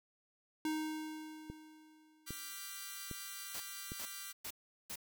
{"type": "tone with exponential decay", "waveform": "square", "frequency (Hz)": 311.1, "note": "D#4", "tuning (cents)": 0, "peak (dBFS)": -34, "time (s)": [0.65, 2.54], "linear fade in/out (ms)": 2, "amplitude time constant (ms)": 410}
{"type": "click train", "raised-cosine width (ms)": 3, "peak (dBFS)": -31, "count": 4, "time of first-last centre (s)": [1.5, 3.919], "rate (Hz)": 1.24}
{"type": "chord", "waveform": "5% pulse", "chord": "G dominant seventh", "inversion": "second", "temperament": "equal", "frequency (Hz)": [1174.7, 1396.9, 1568, 1975.5], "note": ["D6", "F6", "G6", "B6"], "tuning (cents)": [0, 0, 0, 0], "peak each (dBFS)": -39, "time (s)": [2.26, 4.33], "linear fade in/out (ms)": 20}
{"type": "noise bursts", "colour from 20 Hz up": "white", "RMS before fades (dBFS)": -44, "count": 4, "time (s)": [3.54, 4.958], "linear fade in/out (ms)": 5, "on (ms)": 62, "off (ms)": 390}
{"effects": []}